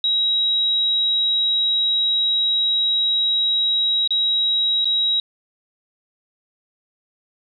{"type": "tone with dropouts", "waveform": "sine", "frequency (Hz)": 3840, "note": "B7", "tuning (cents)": -49, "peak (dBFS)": -16, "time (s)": [0.04, 5.2], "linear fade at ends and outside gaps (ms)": 2, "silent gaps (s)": [[4.076, 4.106], [4.846, 4.854]], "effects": []}